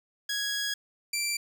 15% pulse tone pair in turn, 1661.2 / 2349 Hz, G#6 / D7, 0 / 0 cents, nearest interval tritone, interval 600 cents, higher second, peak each -22 / -21 dBFS, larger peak second, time 0.29-0.74 / 1.13-1.37 s, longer first, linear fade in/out 5 ms, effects none

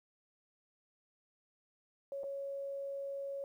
sine tone with dropouts, 554.4 Hz, C#5, in tune, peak -38 dBFS, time 2.12-3.44 s, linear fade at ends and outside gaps 1 ms, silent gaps 2.234-2.24 s, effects 12-bit

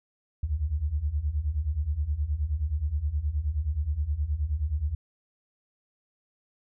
sine beating tone pair, 68.8 / 78.3 Hz, C#2 / D#2, -12 / +11 cents, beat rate 9.5 Hz, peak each -30 / -27 dBFS, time 0.43-4.95 s, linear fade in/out 5 ms, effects none

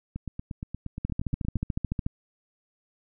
two click trains, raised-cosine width 5 ms, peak -21 / -15 dBFS, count 13 / 15, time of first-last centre 0.16-1.567 / 1.05-2.064 s, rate 8.53 / 13.8 Hz, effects none

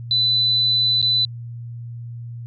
sine tone with dropouts, 3997 Hz, B7, 20 cents sharp, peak -15 dBFS, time 0.11-1.25 s, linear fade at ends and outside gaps 1 ms, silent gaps 1.016-1.026 s, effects added 118 Hz sine -30 dBFS peak until 2.46 s

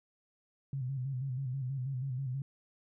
sine tone with vibrato, 131.5 Hz, C3, 9 cents sharp, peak -33 dBFS, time 0.73-2.42 s, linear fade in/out 2 ms, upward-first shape square, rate 6.2 Hz, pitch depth 74 cents each way, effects none

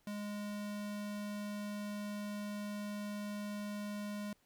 square tone, 206.7 Hz, G#3, 8 cents flat, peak -40 dBFS, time 0.07-4.33 s, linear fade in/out 2 ms, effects pink hiss -73 dBFS RMS until 4.45 s

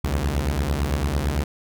sawtooth beating tone pair, 66.2 / 75.1 Hz, C2 / D2, +21 / +39 cents, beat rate 8.9 Hz, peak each -20 dBFS, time 0.04-1.44 s, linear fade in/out 5 ms, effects none

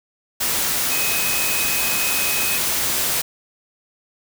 sine tone in noise, 2527 Hz, D#7, 26 cents sharp, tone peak -25 dBFS, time 0.91-2.58 s, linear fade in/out 10 ms, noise white, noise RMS -21 dBFS, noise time 0.4-3.22 s, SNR -7 dB, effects none

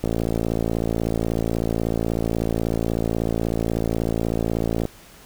click train, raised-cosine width 2 ms, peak -9 dBFS, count 272, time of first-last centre 0.04-4.853 s, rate 56.3 Hz, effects pink hiss -47 dBFS RMS until 5.25 s

